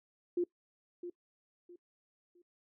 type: tone with echo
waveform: sine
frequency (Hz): 351.3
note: F4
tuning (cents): +10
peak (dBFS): -28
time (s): 0.37-0.44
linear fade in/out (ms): 5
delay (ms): 660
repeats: 3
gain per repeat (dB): -11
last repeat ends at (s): 2.42
effects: noise-tail reverb RT60 0.1 s tail -22 dB re dry